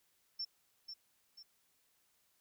sine tone with echo, 5390 Hz, E8, 38 cents sharp, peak -37 dBFS, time 0.39-0.45 s, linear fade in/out 10 ms, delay 490 ms, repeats 2, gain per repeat -7 dB, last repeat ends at 1.43 s, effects white hiss -75 dBFS RMS until 2.4 s

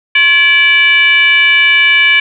sine tone with frequency modulation, 2324 Hz, D7, 19 cents flat, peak -5 dBFS, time 0.15-2.2 s, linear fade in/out 5 ms, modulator 623 Hz, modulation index 0.94, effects none

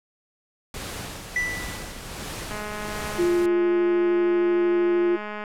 pink noise with tremolo, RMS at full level -33 dBFS, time 0.74-3.46 s, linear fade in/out 2 ms, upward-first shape sine, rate 1.4 Hz, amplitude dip 45%
triangle tone with exponential decay, 1975.5 Hz, B6, in tune, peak -18 dBFS, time 1.36-2.05 s, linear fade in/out 2 ms, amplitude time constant 150 ms
click train, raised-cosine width 0.5 ms, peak -19 dBFS, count 616, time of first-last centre 2.51-5.439 s, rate 210 Hz
sine tone with vibrato, 349.2 Hz, F4, in tune, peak -18 dBFS, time 3.18-5.17 s, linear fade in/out 20 ms, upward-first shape triangle, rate 13 Hz, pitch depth 11 cents each way
effects low-pass 12000 Hz 12 dB/octave

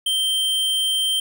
square tone, 3136 Hz, G7, in tune, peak -19 dBFS, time 0.06-1.2 s, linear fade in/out 5 ms, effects none

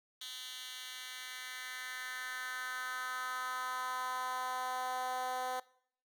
10% pulse tone with high-pass filter sweep, 254.5 Hz, C4, 48 cents flat, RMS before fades -40 dBFS, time 0.21-5.6 s, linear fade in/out 5 ms, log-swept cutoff 3200 to 650 Hz, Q 2.7, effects noise-tail reverb RT60 0.6 s tail -21 dB re dry

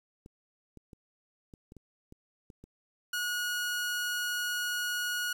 clicks, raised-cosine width 3 ms, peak -36 dBFS, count 9, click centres 0.261 / 0.773 / 0.932 / 1.538 / 1.721 / 1.767 / 2.124 / 2.502 / 2.64 s
sawtooth tone, 1451 Hz, F#6, 34 cents flat, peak -27 dBFS, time 3.13-5.33 s, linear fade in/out 5 ms
effects 10-bit

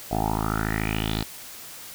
10% pulse tone with low-pass filter sweep, 53.8 Hz, A1, 38 cents flat, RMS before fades -26 dBFS, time 0.11-1.23 s, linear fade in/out 5 ms, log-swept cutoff 670 to 4300 Hz, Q 5.5, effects white hiss -41 dBFS RMS until 1.94 s

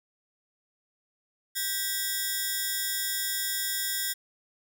5% pulse ring-modulated tone, 1760 Hz, A6, in tune, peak -14 dBFS, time 1.55-4.14 s, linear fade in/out 20 ms, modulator 180 Hz, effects none

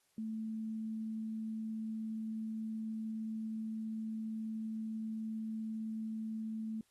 sine tone, 220.2 Hz, A3, 2 cents sharp, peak -37 dBFS, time 0.18-6.81 s, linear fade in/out 2 ms, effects white hiss -75 dBFS RMS until 6.9 s + AAC 32 kbps

